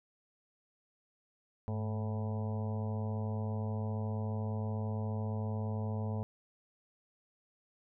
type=harmonic tone with a mistuned harmonic; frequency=108.8 Hz; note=A2; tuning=19 cents flat; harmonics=1 / 2 / 4 / 5 / 6 / 7 / 8 / 9; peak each=-34 / -40 / -46 / -48 / -50 / -51 / -52 / -53 dBFS; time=1.68-6.23 s; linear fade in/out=0 ms; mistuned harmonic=1; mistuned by=-84 cents; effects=none